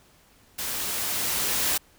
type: noise with level ramp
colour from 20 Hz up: white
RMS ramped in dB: -31 to -24 dBFS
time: 0.58-1.78 s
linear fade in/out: 10 ms
effects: pink hiss -58 dBFS RMS until 1.98 s